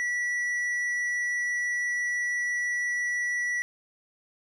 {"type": "tone with tanh clipping", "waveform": "sine", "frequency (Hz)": 1949, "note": "B6", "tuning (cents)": -23, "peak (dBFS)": -27, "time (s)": [0, 3.62], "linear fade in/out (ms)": 0, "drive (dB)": 6, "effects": []}